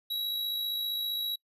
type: tone with amplitude modulation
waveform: square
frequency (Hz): 3880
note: B7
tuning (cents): -31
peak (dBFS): -29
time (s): 0.1-1.36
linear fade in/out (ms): 10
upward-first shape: sine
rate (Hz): 55.2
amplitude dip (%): 35
effects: noise-tail reverb RT60 0.1 s tail -25 dB re dry + resampled to 32000 Hz